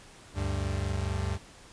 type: tone pair together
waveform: 40% pulse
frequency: 73.2 / 97.71 Hz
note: D2 / G2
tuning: -5 / -5 cents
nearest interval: perfect fourth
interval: 500 cents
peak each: -31 / -30 dBFS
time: 0.34-1.39 s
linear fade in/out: 50 ms
effects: pink hiss -52 dBFS RMS until 1.72 s + resampled to 22050 Hz